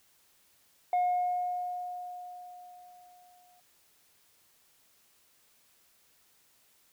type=tone with exponential decay; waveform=sine; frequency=719 Hz; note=F#5; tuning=50 cents flat; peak=-21 dBFS; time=0.93-3.6 s; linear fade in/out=2 ms; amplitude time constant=580 ms; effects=tanh soft clip ceiling -23 dBFS + white hiss -66 dBFS RMS until 6.92 s